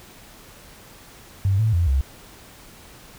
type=tone with pitch steps; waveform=sine; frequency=97.5 / 110.4 / 85.7 / 67.3 Hz; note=G2 / A2 / F2 / C2; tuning=-9 / +6 / -32 / +49 cents; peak=-16 dBFS; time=1.45-2.01 s; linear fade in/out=0 ms; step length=140 ms; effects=pink hiss -46 dBFS RMS until 3.18 s